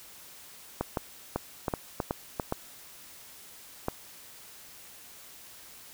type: clicks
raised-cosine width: 1 ms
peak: -14 dBFS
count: 10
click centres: 0.81 / 0.972 / 1.36 / 1.682 / 1.738 / 2.002 / 2.109 / 2.398 / 2.524 / 3.884 s
effects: white hiss -50 dBFS RMS until 5.93 s